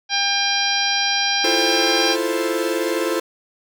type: harmonic tone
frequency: 800 Hz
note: G5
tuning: 35 cents sharp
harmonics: 1 / 2 / 3 / 4 / 5 / 6 / 7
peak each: -25 / -25 / -25 / -25 / -25 / -25 / -25 dBFS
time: 0.09-2.17 s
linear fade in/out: 50 ms
type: chord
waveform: 45% pulse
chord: F major seventh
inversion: third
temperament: equal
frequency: 329.6 / 349.2 / 440 / 523.3 Hz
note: E4 / F4 / A4 / C5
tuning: 0 / 0 / 0 / 0 cents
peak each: -25 dBFS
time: 1.44-3.2 s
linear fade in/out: 5 ms
effects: none

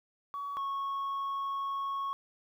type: tone pair in turn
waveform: sine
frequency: 1129 / 1101.9 Hz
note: C#6 / C#6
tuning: +31 / -11 cents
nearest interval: unison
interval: 42 cents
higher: first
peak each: -34 / -29 dBFS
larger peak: second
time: 0.34-0.57 / 0.57-2.13 s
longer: second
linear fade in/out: 0 ms
effects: tanh soft clip ceiling -31 dBFS + 11-bit

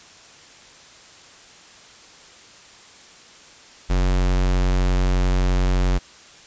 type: tone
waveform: square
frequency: 45.79 Hz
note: F#1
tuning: 17 cents flat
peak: -17 dBFS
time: 3.89-5.99 s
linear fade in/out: 20 ms
effects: white hiss -46 dBFS RMS until 6.46 s + resampled to 16000 Hz

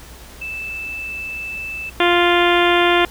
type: tone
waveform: sine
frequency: 2637 Hz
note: E7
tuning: in tune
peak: -25 dBFS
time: 0.41-1.9 s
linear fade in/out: 10 ms
type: harmonic tone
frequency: 349.2 Hz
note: F4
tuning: in tune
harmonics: 1 / 2 / 3 / 4 / 5 / 6 / 7 / 8 / 9 / 10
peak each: -16 / -19 / -21 / -22 / -23 / -24 / -24 / -25 / -26 / -26 dBFS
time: 2-3.05 s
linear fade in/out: 2 ms
effects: added 60 Hz sine -41 dBFS peak until 3.1 s + pink hiss -41 dBFS RMS until 3.1 s

